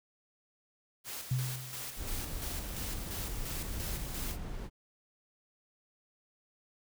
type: noise with tremolo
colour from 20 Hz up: white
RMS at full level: -41 dBFS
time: 1.04-4.38 s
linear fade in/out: 50 ms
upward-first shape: square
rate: 2.9 Hz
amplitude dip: 45%
type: tone with exponential decay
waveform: sine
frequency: 127.5 Hz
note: C3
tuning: 44 cents flat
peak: -26 dBFS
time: 1.31-2.05 s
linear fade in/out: 5 ms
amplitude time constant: 160 ms
type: noise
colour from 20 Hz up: brown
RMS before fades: -39 dBFS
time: 1.96-4.7 s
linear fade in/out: 50 ms
effects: none